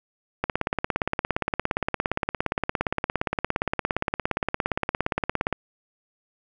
click train, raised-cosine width 0.5 ms, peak -8 dBFS, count 89, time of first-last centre 0.44-5.527 s, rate 17.3 Hz, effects none

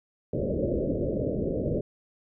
white low-pass noise, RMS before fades -28 dBFS, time 0.33-1.81 s, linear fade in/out 5 ms, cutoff 600 Hz, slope 96 dB/octave, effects none

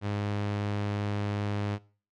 sawtooth tone, 102.6 Hz, G#2, 21 cents flat, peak -25 dBFS, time 0.01-1.79 s, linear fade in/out 50 ms, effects noise-tail reverb RT60 0.4 s tail -21 dB re dry + low-pass 4000 Hz 12 dB/octave

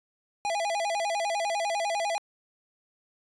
square tone with vibrato, 739 Hz, F#5, 2 cents flat, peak -27 dBFS, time 0.45-2.18 s, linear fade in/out 0 ms, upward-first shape square, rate 10 Hz, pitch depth 180 cents each way, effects resampled to 22050 Hz

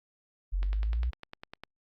sine linear sweep, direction up, 43.34 to 62 Hz, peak -26 dBFS, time 0.52-1.11 s, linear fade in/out 20 ms
click train, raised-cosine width 0.3 ms, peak -26 dBFS, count 11, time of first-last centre 0.63-1.636 s, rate 9.94 Hz
effects Opus 48 kbps

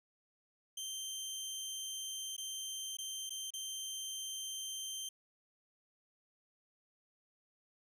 20% pulse tone with dropouts, 3136 Hz, G7, in tune, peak -35 dBFS, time 0.77-5.09 s, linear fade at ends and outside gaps 5 ms, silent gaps 2.366-2.379 / 2.97-2.985 / 3.295-3.304 / 3.505-3.536 s, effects none

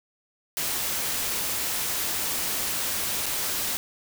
white noise with dropouts, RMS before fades -28 dBFS, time 0.57-3.77 s, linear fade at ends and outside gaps 0 ms, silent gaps 3.258-3.264 s, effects none

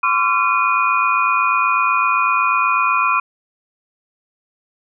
sine tone cluster, 1029 / 1137 / 1364 / 2463 Hz, C6 / C#6 / F6 / D#7, -29 / +44 / -41 / -18 cents, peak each -19 dBFS, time 0.03-3.2 s, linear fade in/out 5 ms, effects none

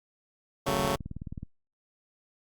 10% pulse chord, F# minor, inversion second, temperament just, 138.75 / 185 / 222 Hz, C#3 / F#3 / A3, +2 / 0 / +16 cents, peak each -23 dBFS, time 0.66-0.96 s, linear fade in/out 10 ms
click train, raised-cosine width 5 ms, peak -25 dBFS, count 15, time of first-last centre 0.69-1.431 s, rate 18.9 Hz
effects Opus 48 kbps

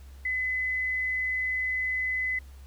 sine tone, 2020 Hz, B6, 39 cents sharp, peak -26 dBFS, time 0.25-2.39 s, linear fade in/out 5 ms, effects added 67 Hz sine -44 dBFS peak until 2.66 s + pink hiss -59 dBFS RMS until 2.66 s

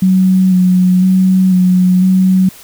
sine tone with vibrato, 185 Hz, F#3, in tune, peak -6 dBFS, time 0.02-2.49 s, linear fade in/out 5 ms, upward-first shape square, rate 1 Hz, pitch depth 20 cents each way, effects white hiss -37 dBFS RMS until 2.63 s

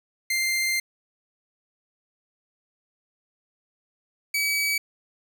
sawtooth tone pair in turn, 2095 / 2282 Hz, C7 / C#7, +2 / +50 cents, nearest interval minor second, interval 148 cents, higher second, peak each -19 dBFS, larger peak neither, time 0.3-0.8 / 4.34-4.78 s, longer first, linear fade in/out 5 ms, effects none

